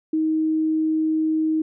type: tone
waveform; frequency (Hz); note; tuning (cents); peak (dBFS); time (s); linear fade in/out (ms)
sine; 315; D#4; +21; -18; 0.13-1.62; 5
effects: none